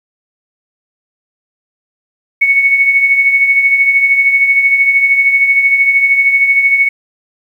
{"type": "tone with tremolo", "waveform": "sine", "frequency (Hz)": 2217, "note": "C#7", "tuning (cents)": 0, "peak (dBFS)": -4, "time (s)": [2.41, 6.89], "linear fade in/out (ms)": 10, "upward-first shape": "triangle", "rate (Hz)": 13, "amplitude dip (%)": 60, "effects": ["7-bit"]}